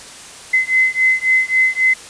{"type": "beating tone pair", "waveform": "sine", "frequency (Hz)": [2045, 2048.7], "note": ["C7", "C7"], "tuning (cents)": [-40, -37], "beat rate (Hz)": 3.7, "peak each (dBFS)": -15, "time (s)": [0.53, 1.94], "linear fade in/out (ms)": 10, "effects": ["white hiss -36 dBFS RMS until 2.09 s", "resampled to 22050 Hz"]}